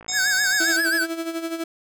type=click train; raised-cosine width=0.5 ms; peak=-27 dBFS; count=32; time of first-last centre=0.01-0.564 s; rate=56 Hz
type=harmonic tone; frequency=740 Hz; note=F#5; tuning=in tune; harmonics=1 / 3 / 5 / 7 / 9 / 10; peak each=-38 / -36 / -32 / -30 / -30 / -29 dBFS; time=0.08-0.77 s; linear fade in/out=10 ms
type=tone with vibrato; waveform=square; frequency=1600 Hz; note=G6; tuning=35 cents sharp; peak=-20 dBFS; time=0.12-1.07 s; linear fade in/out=50 ms; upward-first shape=sine; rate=7.5 Hz; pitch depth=110 cents each way
type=tone with tremolo; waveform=35% pulse; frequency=329.6 Hz; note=E4; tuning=in tune; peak=-22 dBFS; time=0.6-1.64 s; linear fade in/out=5 ms; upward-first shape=sine; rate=12 Hz; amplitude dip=65%
effects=none